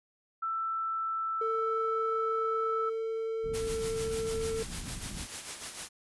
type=tone with pitch glide; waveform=sine; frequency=1329 to 1316 Hz; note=E6 to E6; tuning=+14 to -3 cents; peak=-30 dBFS; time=0.42-2.9 s; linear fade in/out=10 ms; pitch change=-17 cents; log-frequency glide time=0.62-2.46 s
type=tone; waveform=triangle; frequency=448.2 Hz; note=A4; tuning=32 cents sharp; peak=-29 dBFS; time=1.41-4.63 s; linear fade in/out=5 ms
type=low-pass noise; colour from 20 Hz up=pink; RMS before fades=-41 dBFS; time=3.43-5.27 s; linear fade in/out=20 ms; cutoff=260 Hz; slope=24 dB/octave
type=noise with tremolo; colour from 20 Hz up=white; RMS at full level=-38 dBFS; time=3.53-5.89 s; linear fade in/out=20 ms; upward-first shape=sine; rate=6.7 Hz; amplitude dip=55%
effects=resampled to 24000 Hz